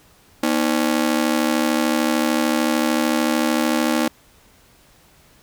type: ring-modulated tone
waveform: sawtooth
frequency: 277.2 Hz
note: C#4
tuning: in tune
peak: -10 dBFS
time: 0.43-4.08 s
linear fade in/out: 5 ms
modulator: 36.7 Hz
effects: pink hiss -53 dBFS RMS until 5.42 s